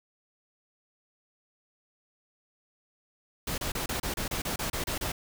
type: noise bursts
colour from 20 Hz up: pink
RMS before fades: -32 dBFS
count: 12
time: 3.47-5.12 s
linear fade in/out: 5 ms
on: 110 ms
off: 30 ms
effects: none